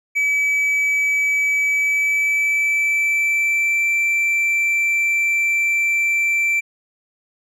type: tone with pitch glide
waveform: triangle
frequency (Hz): 2290 to 2341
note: D7 to D7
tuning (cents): -44 to -6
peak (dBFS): -14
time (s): 0.15-6.61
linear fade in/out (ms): 20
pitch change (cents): +38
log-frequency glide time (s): 1.7-3.9
effects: none